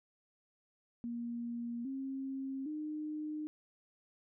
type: tone with pitch steps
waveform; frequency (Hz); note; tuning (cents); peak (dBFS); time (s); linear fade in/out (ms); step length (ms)
sine; 236.4 / 268.4 / 304.8; A#3 / C4 / D#4; +24 / +44 / -36; -37; 1.04-3.47; 0; 810
effects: none